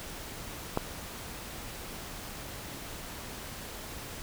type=click; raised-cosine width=1 ms; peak=-13 dBFS; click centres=0.774 s; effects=pink hiss -42 dBFS RMS until 4.22 s